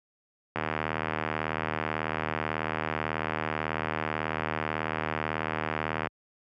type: click train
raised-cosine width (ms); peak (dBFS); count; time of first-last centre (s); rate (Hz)
0.5; -13; 432; 0.56-6.072; 78.2
effects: high-pass 80 Hz 12 dB/octave